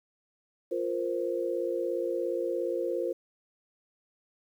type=chord; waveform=sine; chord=F suspended fourth; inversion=none; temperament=equal; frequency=349.2 / 466.2 / 523.3 Hz; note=F4 / Bb4 / C5; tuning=0 / 0 / 0 cents; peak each=-32 / -33 / -32 dBFS; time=0.71-3.13 s; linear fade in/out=10 ms; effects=10-bit